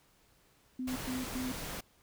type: tone bursts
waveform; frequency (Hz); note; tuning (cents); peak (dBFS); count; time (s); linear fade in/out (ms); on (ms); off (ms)
sine; 255.4; C4; -42; -34; 3; 0.79-1.52; 5; 170; 110
type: noise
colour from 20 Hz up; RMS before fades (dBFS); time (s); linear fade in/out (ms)
pink; -41; 0.87-1.81; 10
effects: pink hiss -67 dBFS RMS until 2.02 s